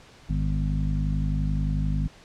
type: harmonic tone with a mistuned harmonic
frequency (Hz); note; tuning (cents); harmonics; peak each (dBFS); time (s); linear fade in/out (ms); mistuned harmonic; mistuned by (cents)
51.4; G#1; -17; 1 / 2 / 3 / 4 / 5; -25 / -33 / -27 / -35 / -35; 0.29-2.08; 10; 5; -34
effects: pink hiss -51 dBFS RMS until 2.24 s + low-pass 6000 Hz 12 dB/octave

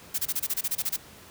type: noise bursts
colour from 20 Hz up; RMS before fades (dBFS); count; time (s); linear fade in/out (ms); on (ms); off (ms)
blue; -27; 12; 0.14-0.966; 10; 45; 26
effects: pink hiss -49 dBFS RMS until 1.3 s + high-pass 60 Hz 12 dB/octave

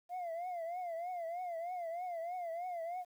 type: tone with vibrato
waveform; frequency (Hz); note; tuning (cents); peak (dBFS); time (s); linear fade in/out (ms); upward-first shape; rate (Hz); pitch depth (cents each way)
sine; 694; F5; -11; -35; 0.09-3.05; 50; triangle; 3.2; 120
effects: tanh soft clip ceiling -37 dBFS + 11-bit

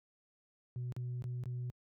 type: tone with dropouts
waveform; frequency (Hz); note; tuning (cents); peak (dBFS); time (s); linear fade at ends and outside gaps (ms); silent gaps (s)
sine; 123.47; B2; 0; -34; 0.76-1.7; 0; 0.923-0.965 / 1.222-1.241 / 1.437-1.457
effects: tanh soft clip ceiling -34 dBFS + high-pass 80 Hz 12 dB/octave

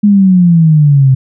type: exponential sweep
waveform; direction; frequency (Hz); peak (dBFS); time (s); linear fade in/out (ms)
sine; down; 209.7 to 129.7; -3; 0.03-1.15; 10
effects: none

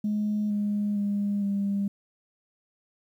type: tone with pitch steps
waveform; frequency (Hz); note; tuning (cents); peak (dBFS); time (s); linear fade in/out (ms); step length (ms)
sine; 210 / 206.5 / 203.1 / 199.71; G#3 / G#3 / G#3 / G3; +19 / -10 / -38 / +32; -23; 0.04-1.88; 5; 460
effects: tanh soft clip ceiling -20 dBFS + 10-bit

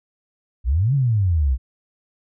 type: exponential two-way sweep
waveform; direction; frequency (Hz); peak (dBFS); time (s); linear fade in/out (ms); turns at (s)
sine; up then down; 54.4 to 144.8 to 60.1; -15; 0.64-1.58; 50; 0.94
effects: none

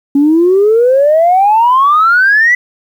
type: exponential sweep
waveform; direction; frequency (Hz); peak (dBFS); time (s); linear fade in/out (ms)
sine; up; 275.3 to 2002; -4; 0.15-2.55; 5
effects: tanh soft clip ceiling -1 dBFS + 7-bit

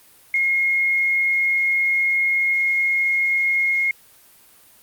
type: tone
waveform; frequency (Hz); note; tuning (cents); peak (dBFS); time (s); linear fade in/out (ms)
sine; 2150; C7; +47; -16; 0.34-3.91; 2
effects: white hiss -51 dBFS RMS until 4.82 s + Opus 32 kbps

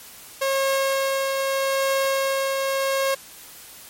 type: tone with tremolo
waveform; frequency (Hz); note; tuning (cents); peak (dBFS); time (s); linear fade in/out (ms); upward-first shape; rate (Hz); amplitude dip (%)
sawtooth; 542; C#5; -39; -15; 0.41-3.15; 10; triangle; 0.81; 30
effects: white hiss -43 dBFS RMS until 3.89 s + MP3 64 kbps

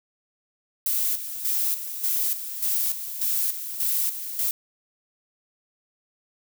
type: noise with tremolo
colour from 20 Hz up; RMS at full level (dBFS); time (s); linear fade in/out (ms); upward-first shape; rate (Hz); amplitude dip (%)
violet; -24; 0.86-4.51; 2; square; 1.7; 65
effects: none

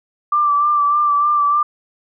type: tone with vibrato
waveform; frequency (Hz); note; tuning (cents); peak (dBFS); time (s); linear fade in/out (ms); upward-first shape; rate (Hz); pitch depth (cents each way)
sine; 1174.7; D6; 0; -12; 0.32-1.63; 5; sine; 3.3; 29
effects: none

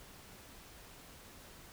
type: silence
effects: pink hiss -55 dBFS RMS until 1.72 s

